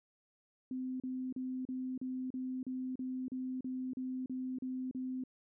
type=tone bursts; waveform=sine; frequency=257.1 Hz; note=C4; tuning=30 cents flat; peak=-36 dBFS; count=14; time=0.71-5.238 s; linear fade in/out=2 ms; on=290 ms; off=36 ms; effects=none